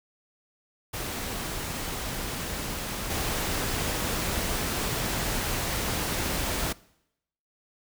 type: noise with level steps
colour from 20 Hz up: pink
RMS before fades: -33 / -29 dBFS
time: 0.93-6.73 s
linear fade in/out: 10 ms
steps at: 3.1 s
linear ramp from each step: 5 ms
effects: noise-tail reverb RT60 0.8 s tail -22 dB re dry